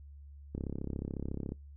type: click train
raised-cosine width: 3 ms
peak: -24 dBFS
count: 34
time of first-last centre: 0.55-1.521 s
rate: 34 Hz
effects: noise-tail reverb RT60 0.2 s tail -24 dB re dry + added 71 Hz sine -48 dBFS peak until 1.76 s